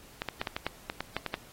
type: clicks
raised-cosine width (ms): 0.3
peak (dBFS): -15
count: 11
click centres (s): 0.219 / 0.287 / 0.415 / 0.472 / 0.565 / 0.666 / 0.899 / 1.006 / 1.166 / 1.263 / 1.341
effects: pink hiss -54 dBFS RMS until 1.52 s + AAC 48 kbps